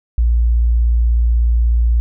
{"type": "tone", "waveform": "sine", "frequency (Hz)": 58.2, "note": "A#1", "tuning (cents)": -2, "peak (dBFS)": -10, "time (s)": [0.18, 2], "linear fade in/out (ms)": 0, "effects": []}